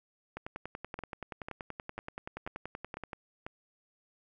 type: two click trains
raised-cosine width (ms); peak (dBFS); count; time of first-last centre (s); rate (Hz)
0.5; -24 / -24; 30 / 6; 0.37-3.132 / 0.99-3.465; 10.5 / 2.02
effects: none

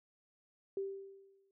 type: tone with exponential decay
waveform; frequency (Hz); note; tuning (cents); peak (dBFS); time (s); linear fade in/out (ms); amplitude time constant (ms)
sine; 391.1; G4; -4; -33; 0.77-1.51; 2; 160
effects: none

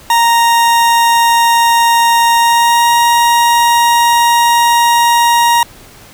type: tone with pitch glide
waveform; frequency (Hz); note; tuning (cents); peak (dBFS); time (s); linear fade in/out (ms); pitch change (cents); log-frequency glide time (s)
40% pulse; 932.3 to 942; A#5 to A#5; 0 to +18; -6; 0.1-5.63; 2; +18; 2.37-2.9
effects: pink hiss -38 dBFS RMS until 6.13 s

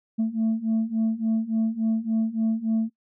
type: beating tone pair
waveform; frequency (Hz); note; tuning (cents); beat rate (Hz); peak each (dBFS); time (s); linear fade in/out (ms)
sine; 220.9 / 224.4; A3 / A3; +7 / +34; 3.5; -24 / -22; 0.18-2.9; 20
effects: noise-tail reverb RT60 0.1 s tail -26 dB re dry + tanh soft clip ceiling -18 dBFS

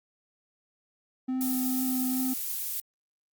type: tone with vibrato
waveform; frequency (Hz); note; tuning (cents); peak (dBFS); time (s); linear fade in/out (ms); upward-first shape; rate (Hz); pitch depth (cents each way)
triangle; 257.3; C4; -29; -25; 1.28-2.34; 10; triangle; 2.3; 13
type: noise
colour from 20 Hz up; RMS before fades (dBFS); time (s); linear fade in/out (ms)
violet; -32; 1.41-2.8; 0
effects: Opus 48 kbps

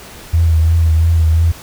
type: tone with vibrato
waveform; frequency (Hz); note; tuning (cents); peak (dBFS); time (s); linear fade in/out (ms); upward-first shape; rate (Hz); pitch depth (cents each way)
sine; 81.6; E2; -17; -8; 0.33-1.52; 10; triangle; 2.9; 50
effects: pink hiss -35 dBFS RMS until 1.62 s

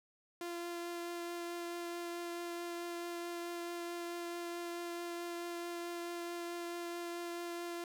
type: tone with vibrato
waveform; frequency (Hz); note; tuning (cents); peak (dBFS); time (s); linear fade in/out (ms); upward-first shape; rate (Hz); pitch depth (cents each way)
sawtooth; 344.7; F4; -23; -36; 0.41-7.84; 2; triangle; 4.6; 11
effects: none

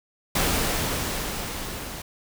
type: noise with level ramp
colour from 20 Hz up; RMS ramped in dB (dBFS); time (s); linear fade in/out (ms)
pink; -22 to -36; 0.35-2.02; 5
effects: none

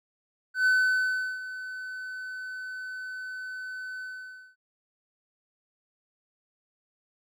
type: tone with ADSR envelope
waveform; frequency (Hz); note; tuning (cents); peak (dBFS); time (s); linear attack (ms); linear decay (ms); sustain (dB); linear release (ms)
triangle; 1512; F#6; +37; -17; 0.54-4.56; 120; 730; -16; 550
effects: none

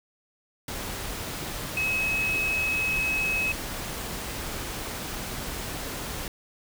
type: tone in noise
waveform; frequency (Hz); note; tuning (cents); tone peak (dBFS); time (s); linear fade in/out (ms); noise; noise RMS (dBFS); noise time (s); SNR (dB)
sine; 2564; E7; -49; -24; 1.77-3.52; 2; pink; -34; 0.68-6.28; +7
effects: none

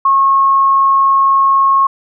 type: tone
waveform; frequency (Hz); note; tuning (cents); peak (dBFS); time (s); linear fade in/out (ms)
sine; 1089; C#6; -31; -7; 0.05-1.87; 5
effects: none

